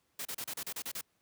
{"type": "noise bursts", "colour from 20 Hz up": "white", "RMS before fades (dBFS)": -39, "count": 9, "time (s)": [0.19, 1.012], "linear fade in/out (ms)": 5, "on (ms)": 62, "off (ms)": 33, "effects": ["pink hiss -75 dBFS RMS until 1.21 s", "high-pass 80 Hz 12 dB/octave"]}